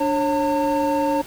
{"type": "tone cluster", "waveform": "triangle", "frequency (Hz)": [293.2, 546, 905], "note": ["D4", "C#5", "A5"], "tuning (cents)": [-3, -26, 48], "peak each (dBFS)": -20, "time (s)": [0, 1.22], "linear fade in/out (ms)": 10, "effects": ["tanh soft clip ceiling -8 dBFS", "pink hiss -40 dBFS RMS until 1.26 s"]}